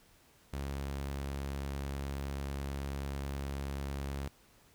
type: tone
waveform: sawtooth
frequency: 69.3 Hz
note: C#2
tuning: in tune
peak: -32 dBFS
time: 0.53-4.28 s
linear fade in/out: 5 ms
effects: pink hiss -64 dBFS RMS until 4.74 s